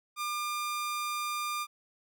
sawtooth tone, 1200 Hz, D6, 37 cents sharp, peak -28 dBFS, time 0.16-1.67 s, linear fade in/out 50 ms, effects none

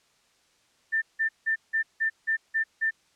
sine tone bursts, 1787 Hz, A6, 26 cents sharp, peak -22 dBFS, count 8, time 0.92-2.91 s, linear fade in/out 20 ms, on 100 ms, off 170 ms, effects white hiss -65 dBFS RMS until 3.15 s + low-pass 7000 Hz 12 dB/octave

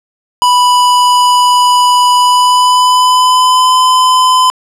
square tone with pitch glide, 987.8 to 1017.3 Hz, B5 to C6, 0 to -49 cents, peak -6 dBFS, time 0.42-4.5 s, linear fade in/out 0 ms, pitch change +51 cents, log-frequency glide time 2.15-3.76 s, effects low-pass 10000 Hz 12 dB/octave

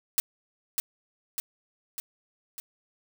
blue noise with echo, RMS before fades -23 dBFS, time 0.18-0.2 s, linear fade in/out 0 ms, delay 600 ms, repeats 4, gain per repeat -4 dB, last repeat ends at 2.6 s, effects none

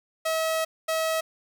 sawtooth tone bursts at uneven times, 643 Hz, E5, 43 cents flat, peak -20 dBFS, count 2, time 0.25-0.65 / 0.88-1.21 s, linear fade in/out 10 ms, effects none

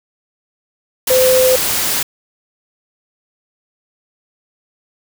sine tone in noise, 513 Hz, C5, 34 cents flat, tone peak -9 dBFS, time 1.1-1.56 s, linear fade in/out 5 ms, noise white, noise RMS -17 dBFS, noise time 1.07-2.03 s, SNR +5 dB, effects none

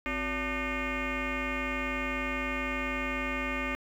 sine tone with frequency modulation, 1200 Hz, D6, 37 cents sharp, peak -28 dBFS, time 0.06-3.75 s, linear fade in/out 0 ms, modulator 313 Hz, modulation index 4.3, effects tanh soft clip ceiling -26 dBFS + 10-bit

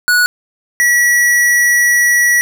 square tone pair in turn, 1466 / 1934.4 Hz, F#6 / B6, -16 / -36 cents, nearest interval perfect fourth, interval 480 cents, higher second, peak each -9 dBFS, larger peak neither, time 0.08-0.26 / 0.8-2.41 s, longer second, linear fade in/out 0 ms, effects none

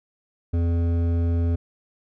triangle tone with hard clipping, 84.8 Hz, E2, 50 cents sharp, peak -21 dBFS, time 0.53-1.56 s, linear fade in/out 10 ms, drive 15 dB, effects none

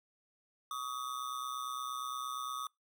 square ring-modulated tone, 1194 Hz, D6, 28 cents sharp, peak -35 dBFS, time 0.71-2.67 s, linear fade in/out 0 ms, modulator 64.3 Hz, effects noise-tail reverb RT60 0.2 s tail -26 dB re dry

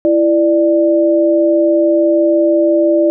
sine tone pair together, 333.7 / 592.4 Hz, E4 / D5, +21 / +15 cents, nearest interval minor seventh, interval 994 cents, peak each -11 dBFS, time 0.05-3.1 s, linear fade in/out 0 ms, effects none

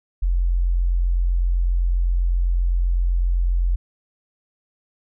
sine tone, 43.88 Hz, F1, 9 cents sharp, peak -16 dBFS, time 0.22-3.76 s, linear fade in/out 10 ms, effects none

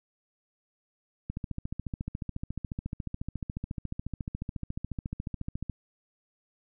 click train, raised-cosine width 5 ms, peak -21 dBFS, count 63, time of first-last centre 1.3-5.697 s, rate 14.1 Hz, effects none

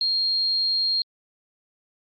sine tone, 4230 Hz, C8, 18 cents sharp, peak -20 dBFS, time 0.01-1.02 s, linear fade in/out 2 ms, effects Opus 48 kbps

